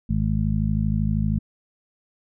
harmonic tone, 52.8 Hz, G#1, 29 cents sharp, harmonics 1 / 2 / 3 / 4, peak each -25 / -25 / -25 / -25 dBFS, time 0.09-1.39 s, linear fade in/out 10 ms, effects none

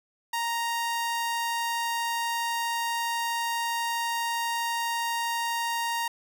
sawtooth tone, 932.3 Hz, A#5, in tune, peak -23 dBFS, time 0.33-6.08 s, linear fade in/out 5 ms, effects none

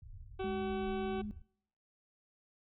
pink low-pass noise, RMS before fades -49 dBFS, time 0.02-1.42 s, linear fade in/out 5 ms, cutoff 110 Hz, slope 48 dB/octave
harmonic tone, 379.8 Hz, F#4, 45 cents sharp, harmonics 1 / 2 / 3 / 4 / 6 / 7 / 8 / 9 / 10, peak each -36 / -43 / -50 / -51 / -55 / -54 / -57 / -59 / -61 dBFS, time 0.39-1.22 s, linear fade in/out 10 ms
sine tone with pitch glide, 207.2 to 209.1 Hz, G#3 to G#3, -4 to +12 cents, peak -38 dBFS, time 0.44-1.31 s, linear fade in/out 0 ms, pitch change +16 cents, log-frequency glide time 0.89-0.99 s
effects noise-tail reverb RT60 0.7 s tail -25 dB re dry

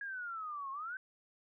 sine exponential two-way sweep, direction down then up, 1663 to 1065 to 1565 Hz, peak -39 dBFS, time 0.01-0.97 s, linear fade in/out 2 ms, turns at 0.71 s, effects none

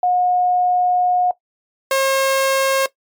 sine / sawtooth tone pair in turn, 722 / 537.9 Hz, F#5 / C5, -43 / +48 cents, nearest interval perfect fourth, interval 509 cents, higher first, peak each -13 / -10 dBFS, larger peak second, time 0.03-1.31 / 1.91-2.86 s, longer first, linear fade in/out 2 ms, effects noise-tail reverb RT60 0.1 s tail -17 dB re dry + MP3 96 kbps

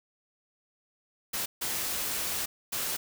white noise bursts at uneven times, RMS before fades -32 dBFS, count 3, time 1.33-1.46 / 1.61-2.46 / 2.72-2.97 s, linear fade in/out 10 ms, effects none

